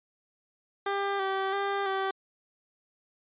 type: tone with vibrato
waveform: 15% pulse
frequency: 392 Hz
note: G4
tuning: in tune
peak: -21 dBFS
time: 0.86-2.11 s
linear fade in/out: 5 ms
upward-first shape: square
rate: 1.5 Hz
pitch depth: 27 cents each way
effects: resampled to 8000 Hz